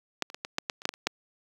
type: clicks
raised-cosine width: 0.2 ms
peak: -9 / -27 / -21 / -16 / -9 / -12 / -28 / -8 / -11 / -30 / -8 dBFS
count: 11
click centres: 0.223 / 0.301 / 0.345 / 0.449 / 0.584 / 0.698 / 0.819 / 0.854 / 0.891 / 0.939 / 1.07 s
effects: high-pass 200 Hz 12 dB/octave + 8-bit